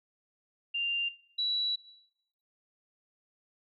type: tone pair in turn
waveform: sine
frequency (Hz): 2789 / 3925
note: F7 / B7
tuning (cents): -3 / -11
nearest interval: tritone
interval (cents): 592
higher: second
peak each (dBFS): -29 / -28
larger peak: second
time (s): 0.74-1.09 / 1.38-1.76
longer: second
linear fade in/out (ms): 10
effects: noise-tail reverb RT60 0.8 s tail -19 dB re dry